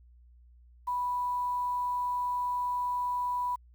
sine tone with quantisation, 985 Hz, B5, 5 cents flat, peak -28 dBFS, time 0.87-3.56 s, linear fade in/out 10 ms, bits 9, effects added 60 Hz sine -54 dBFS peak until 3.74 s

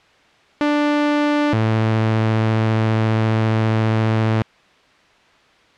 sawtooth tone pair in turn, 294.5 / 110.66 Hz, D4 / A2, +5 / +10 cents, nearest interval octave + perfect fourth, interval 1695 cents, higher first, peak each -11 dBFS, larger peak neither, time 0.61-1.53 / 1.53-4.42 s, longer second, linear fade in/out 0 ms, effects white hiss -52 dBFS RMS until 5.77 s + low-pass 3000 Hz 12 dB/octave

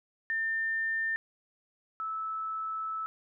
sine tone pair in turn, 1800 / 1307.9 Hz, A6 / E6, +39 / -14 cents, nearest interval tritone, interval 553 cents, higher first, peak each -28 / -32 dBFS, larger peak first, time 0.3-1.16 / 2-3.06 s, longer second, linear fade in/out 0 ms, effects none

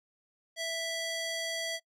square tone with band-pass filter, 659.3 Hz, E5, in tune, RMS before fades -35 dBFS, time 0.56-1.8 s, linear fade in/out 50 ms, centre 4300 Hz, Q 0.77, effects noise-tail reverb RT60 0.1 s tail -25 dB re dry

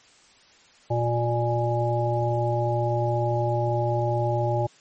harmonic tone, 118.8 Hz, A#2, 33 cents sharp, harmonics 1 / 3 / 5 / 7, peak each -24 / -29 / -27 / -28 dBFS, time 0.9-4.67 s, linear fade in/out 10 ms, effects white hiss -55 dBFS RMS until 4.8 s + MP3 32 kbps

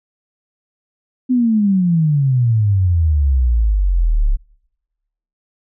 sine exponential sweep, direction down, 258.6 to 33.37 Hz, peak -11 dBFS, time 1.29-4.37 s, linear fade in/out 20 ms, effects noise-tail reverb RT60 1.0 s tail -25 dB re dry

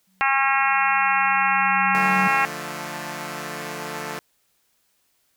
sine tone with exponential growth, 188.8 Hz, F#3, 35 cents sharp, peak -22 dBFS, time 0.07-2.28 s, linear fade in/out 5 ms, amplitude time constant 480 ms
harmonic tone, 271.5 Hz, C#4, 36 cents flat, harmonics 3 / 4 / 5 / 6 / 7 / 8 / 9 / 10, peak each -23 / -24 / -25 / -26 / -26 / -27 / -28 / -28 dBFS, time 0.21-2.45 s, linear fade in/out 0 ms
5% pulse chord, D minor, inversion none, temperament equal, 146.83 / 174.61 / 220 Hz, D3 / F3 / A3, 0 / 0 / 0 cents, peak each -23 dBFS, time 1.95-4.19 s, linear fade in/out 0 ms
effects white hiss -67 dBFS RMS until 5.36 s

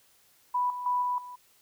sine tone with level steps, 987.8 Hz, B5, in tune, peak -24 / -33 / -24 / -26 / -40 dBFS, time 0.54-1.36 s, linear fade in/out 10 ms, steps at 0.7 / 0.86 / 1.02 / 1.18 s, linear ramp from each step 2 ms, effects white hiss -63 dBFS RMS until 1.61 s

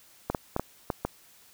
clicks, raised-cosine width 1 ms, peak -13 dBFS, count 6, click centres 0.3 / 0.348 / 0.564 / 0.596 / 0.902 / 1.05 s, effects white hiss -57 dBFS RMS until 1.53 s

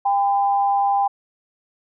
sine tone pair together, 799.5 / 1012 Hz, G5 / B5, +34 / +42 cents, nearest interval major third, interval 408 cents, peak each -16 / -25 dBFS, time 0.05-1.08 s, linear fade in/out 10 ms, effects none

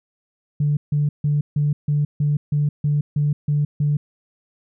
sine tone bursts, 146.83 Hz, D3, in tune, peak -15 dBFS, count 11, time 0.6-3.97 s, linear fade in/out 5 ms, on 170 ms, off 150 ms, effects tanh soft clip ceiling -11 dBFS

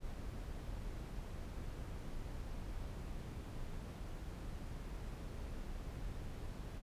brown noise, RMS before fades -45 dBFS, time 0-6.82 s, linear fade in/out 50 ms, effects resampled to 32000 Hz

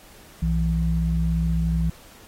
sine tone pair together, 61.8 / 164.89 Hz, B1 / E3, +2 / +1 cents, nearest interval octave + perfect fourth, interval 1699 cents, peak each -22 dBFS, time 0.42-1.9 s, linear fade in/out 5 ms, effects pink hiss -49 dBFS RMS until 2.27 s + AAC 48 kbps

